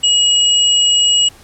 sine tone pair together, 2900 / 7761 Hz, F#7 / B8, -35 / -31 cents, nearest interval octave + perfect fourth, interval 1704 cents, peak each -10 / -15 dBFS, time 0.03-1.29 s, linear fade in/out 10 ms, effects pink hiss -43 dBFS RMS until 1.43 s + low-pass 12000 Hz 12 dB/octave

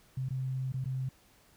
sine tone with dropouts, 130.81 Hz, C3, in tune, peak -31 dBFS, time 0.17-1.09 s, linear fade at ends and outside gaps 5 ms, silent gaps 0.288-0.305 / 0.722-0.74 / 0.843-0.856 s, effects pink hiss -63 dBFS RMS until 1.56 s

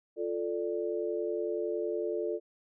sine chord, D minor, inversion first, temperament equal, 349.2 / 440 / 587.3 Hz, F4 / A4 / D5, 0 / 0 / 0 cents, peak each -34 / -33 / -37 dBFS, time 0.16-2.4 s, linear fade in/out 50 ms, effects none

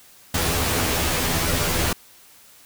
pink noise with comb filter, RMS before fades -22 dBFS, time 0.34-1.93 s, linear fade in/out 5 ms, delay 12 ms, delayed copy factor +0.9, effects white hiss -50 dBFS RMS until 2.65 s

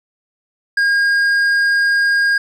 triangle tone with tanh clipping, 1623 Hz, G#6, 40 cents flat, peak -13 dBFS, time 0.77-2.38 s, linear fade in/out 5 ms, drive 11 dB, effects none

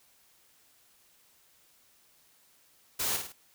white noise with echo, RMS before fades -31 dBFS, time 2.99-3.17 s, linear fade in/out 10 ms, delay 52 ms, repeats 3, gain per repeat -6 dB, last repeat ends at 3.326 s, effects white hiss -64 dBFS RMS until 3.54 s

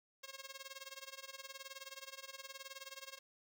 5% pulse tone with tremolo, 541 Hz, C#5, 42 cents flat, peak -34 dBFS, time 0.23-3.19 s, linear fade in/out 10 ms, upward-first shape sine, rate 19 Hz, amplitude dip 90%, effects none

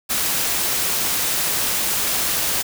white noise, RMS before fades -21 dBFS, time 0.09-2.63 s, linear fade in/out 20 ms, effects none

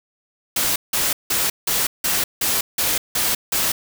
white noise bursts, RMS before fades -20 dBFS, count 9, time 0.56-3.72 s, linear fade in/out 5 ms, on 200 ms, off 170 ms, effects none

